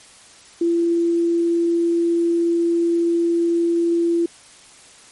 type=tone; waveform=sine; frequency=339 Hz; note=E4; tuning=49 cents sharp; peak=-15 dBFS; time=0.61-4.26 s; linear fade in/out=5 ms; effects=white hiss -46 dBFS RMS until 5.11 s + MP3 48 kbps